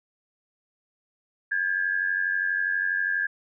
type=tone pair together; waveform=sine; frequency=1614 / 1706.3 Hz; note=G#6 / G#6; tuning=-50 / +46 cents; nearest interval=minor second; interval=96 cents; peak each=-25 / -27 dBFS; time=1.51-3.27 s; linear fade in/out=10 ms; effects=none